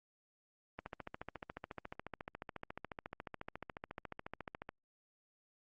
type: click train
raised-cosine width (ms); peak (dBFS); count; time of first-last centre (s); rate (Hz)
0.5; -28; 56; 0.79-4.691; 14.1
effects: Opus 24 kbps